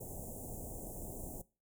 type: band-stop noise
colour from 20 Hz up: pink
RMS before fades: -45 dBFS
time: 0-1.42 s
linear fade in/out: 10 ms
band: 770 to 7100 Hz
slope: 48 dB/octave
effects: noise-tail reverb RT60 0.3 s tail -20 dB re dry